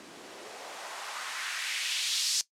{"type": "noise with band-pass filter sweep", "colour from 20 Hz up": "blue", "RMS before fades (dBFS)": -34, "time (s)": [0, 2.41], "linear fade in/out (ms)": 0, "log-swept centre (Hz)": [250, 5200], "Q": 1.7, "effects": ["noise-tail reverb RT60 0.1 s tail -17 dB re dry", "low-pass 9000 Hz 12 dB/octave"]}